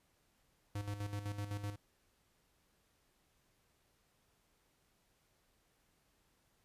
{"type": "tone with tremolo", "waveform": "square", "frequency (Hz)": 102.3, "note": "G#2", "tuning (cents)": -26, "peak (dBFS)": -38, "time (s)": [0.75, 1.76], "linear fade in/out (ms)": 5, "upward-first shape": "square", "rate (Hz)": 7.9, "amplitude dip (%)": 60, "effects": ["pink hiss -75 dBFS RMS until 6.64 s", "resampled to 32000 Hz"]}